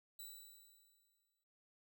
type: tone with exponential decay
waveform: 5% pulse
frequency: 3951 Hz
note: B7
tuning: in tune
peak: -40 dBFS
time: 0.19-1.44 s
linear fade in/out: 5 ms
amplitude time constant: 270 ms
effects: noise-tail reverb RT60 0.2 s tail -24 dB re dry